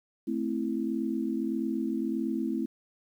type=chord; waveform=sine; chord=A minor; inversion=none; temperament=equal; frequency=220 / 261.6 / 329.6 Hz; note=A3 / C4 / E4; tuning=0 / 0 / 0 cents; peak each=-32 dBFS; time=0.27-2.66 s; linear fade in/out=10 ms; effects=10-bit